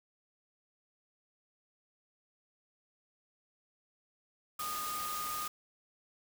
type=tone in noise; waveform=sine; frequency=1229 Hz; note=D#6; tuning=22 cents flat; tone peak=-37 dBFS; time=4.59-5.48 s; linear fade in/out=5 ms; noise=white; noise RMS=-41 dBFS; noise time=4.59-5.48 s; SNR=+1 dB; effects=none